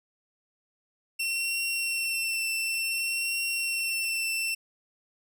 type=tone with vibrato; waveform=sawtooth; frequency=2708 Hz; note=E7; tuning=46 cents sharp; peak=-24 dBFS; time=1.19-4.55 s; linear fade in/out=10 ms; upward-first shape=triangle; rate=0.56 Hz; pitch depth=21 cents each way; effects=none